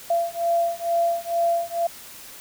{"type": "beating tone pair", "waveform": "sine", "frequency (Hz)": [680, 682.2], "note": ["F5", "F5"], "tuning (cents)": [-46, -41], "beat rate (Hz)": 2.2, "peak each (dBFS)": -23, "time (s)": [0.1, 1.87], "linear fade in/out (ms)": 5, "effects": ["white hiss -42 dBFS RMS until 2.4 s"]}